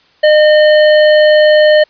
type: tone with hard clipping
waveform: sine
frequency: 609 Hz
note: D#5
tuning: 37 cents flat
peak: -6 dBFS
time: 0.23-1.84 s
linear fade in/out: 10 ms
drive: 16 dB
effects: white hiss -50 dBFS RMS until 1.89 s + resampled to 11025 Hz